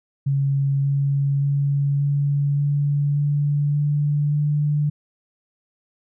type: tone with pitch steps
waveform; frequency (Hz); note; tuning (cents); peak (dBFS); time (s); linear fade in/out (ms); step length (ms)
sine; 138.59 / 139.88 / 141.18 / 142.49 / 143.81 / 145.14 / 146.49 / 147.85; C#3 / C#3 / C#3 / C#3 / D3 / D3 / D3 / D3; 0 / +16 / +32 / +48 / -36 / -20 / -4 / +12; -17; 0.26-4.9; 10; 580
effects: none